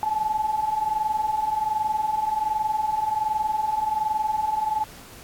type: tone pair together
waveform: sine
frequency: 845 / 866.3 Hz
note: G#5 / A5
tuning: +30 / -27 cents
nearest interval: unison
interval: 43 cents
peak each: -27 / -23 dBFS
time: 0.03-4.84 s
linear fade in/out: 0 ms
effects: pink hiss -45 dBFS RMS until 5.23 s + AAC 64 kbps